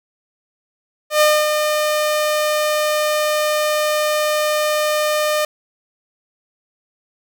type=tone with ADSR envelope; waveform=sawtooth; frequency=606 Hz; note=D#5; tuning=46 cents flat; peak=-6 dBFS; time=1.1-5.45 s; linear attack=110 ms; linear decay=250 ms; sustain=-6 dB; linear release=3 ms; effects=none